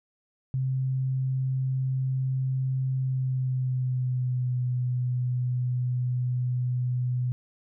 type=tone with pitch glide; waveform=sine; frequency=131.2 to 124.7 Hz; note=C3 to B2; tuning=+5 to +17 cents; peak=-24 dBFS; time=0.54-7.32 s; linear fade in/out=0 ms; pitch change=-88 cents; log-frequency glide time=2.96-4.62 s; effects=none